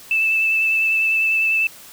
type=tone with vibrato; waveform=sine; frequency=2637 Hz; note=E7; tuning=in tune; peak=-15 dBFS; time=0.11-1.67 s; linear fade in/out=2 ms; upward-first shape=sine; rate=10 Hz; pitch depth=13 cents each way; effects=white hiss -42 dBFS RMS until 1.92 s